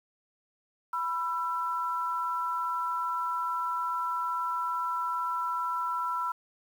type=tone pair together; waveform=sine; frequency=987.8 / 1341.2 Hz; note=B5 / E6; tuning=0 / +30 cents; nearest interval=perfect fourth; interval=530 cents; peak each=-31 / -31 dBFS; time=0.93-6.32 s; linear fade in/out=5 ms; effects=9-bit